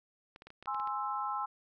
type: clicks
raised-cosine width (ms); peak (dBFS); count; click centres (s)
0.3; -34; 9; 0.361 / 0.421 / 0.47 / 0.504 / 0.626 / 0.658 / 0.746 / 0.799 / 0.874
type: chord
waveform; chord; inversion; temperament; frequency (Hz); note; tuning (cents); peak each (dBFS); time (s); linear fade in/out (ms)
sine; Ab augmented; none; equal; 830.6 / 1046.5 / 1318.5; Ab5 / C6 / E6; 0 / 0 / 0; -37; 0.67-1.46; 10
effects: none